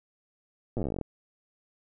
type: slowing click train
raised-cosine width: 2 ms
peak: -19 dBFS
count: 17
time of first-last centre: 0.77-1.013 s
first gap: 8 ms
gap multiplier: 1.08
effects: none